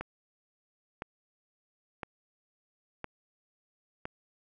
click train, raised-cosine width 0.5 ms, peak -21 dBFS, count 5, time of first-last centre 0.01-4.054 s, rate 0.989 Hz, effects none

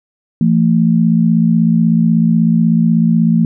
sine tone pair together, 168.64 / 224.9 Hz, E3 / A3, +40 / +38 cents, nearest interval perfect fourth, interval 498 cents, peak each -11 dBFS, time 0.41-3.45 s, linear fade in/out 2 ms, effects none

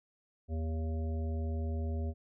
harmonic tone with a mistuned harmonic, 80 Hz, D#2, 49 cents sharp, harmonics 1 / 3 / 5 / 7 / 9, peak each -32 / -42 / -46 / -49 / -51 dBFS, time 0.48-2.14 s, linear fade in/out 50 ms, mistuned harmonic 9, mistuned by -72 cents, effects none

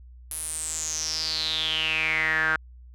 sawtooth tone with band-pass filter sweep, 157.8 Hz, D#3, 25 cents sharp, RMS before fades -27 dBFS, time 0.31-2.56 s, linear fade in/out 2 ms, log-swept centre 11000 to 1500 Hz, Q 8.9, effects added 61 Hz sine -44 dBFS peak until 2.94 s

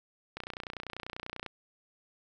click train, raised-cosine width 0.3 ms, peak -22 dBFS, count 34, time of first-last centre 0.37-1.463 s, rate 30.2 Hz, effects none

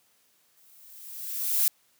violet noise with exponential growth, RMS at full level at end -21 dBFS, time 0.57-1.68 s, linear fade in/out 1 ms, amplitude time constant 240 ms, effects white hiss -66 dBFS RMS until 1.99 s + high-pass 100 Hz 12 dB/octave

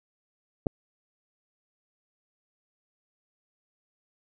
clicks, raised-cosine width 2 ms, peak -30 / -11 dBFS, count 2, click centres 0.661 / 0.668 s, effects none

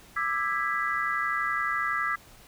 sine chord, E dominant seventh, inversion third, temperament just, 1186.7 / 1318.5 / 1648.1 / 1977.8 Hz, D6 / E6 / G#6 / B6, +18 / 0 / -14 / +2 cents, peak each -31 dBFS, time 0.16-2.16 s, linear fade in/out 10 ms, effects pink hiss -53 dBFS RMS until 2.47 s

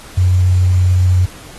sine tone with quantisation, 91.2 Hz, F#2, 24 cents flat, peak -8 dBFS, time 0.17-1.26 s, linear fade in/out 10 ms, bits 6, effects pink hiss -37 dBFS RMS until 1.58 s + AAC 32 kbps

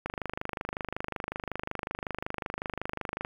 click train, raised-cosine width 0.5 ms, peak -17 dBFS, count 82, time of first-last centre 0.06-3.249 s, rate 25.4 Hz, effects 8-bit

